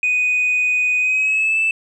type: tone with pitch glide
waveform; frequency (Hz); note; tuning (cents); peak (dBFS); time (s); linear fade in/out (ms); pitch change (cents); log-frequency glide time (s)
sine; 2489 to 2637; D#7 to E7; 0 to 0; -13; 0.03-1.71; 2; +100; 0.99-1.59
effects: tanh soft clip ceiling -12 dBFS